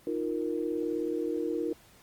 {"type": "chord", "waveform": "sine", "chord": "Eb suspended second", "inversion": "none", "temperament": "just", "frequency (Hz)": [311.1, 350, 466.7], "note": ["Eb4", "F4", "Bb4"], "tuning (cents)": [0, 4, 2], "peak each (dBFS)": -33, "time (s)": [0.07, 1.73], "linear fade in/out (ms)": 2, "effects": ["pink hiss -58 dBFS RMS until 2.02 s", "Opus 24 kbps"]}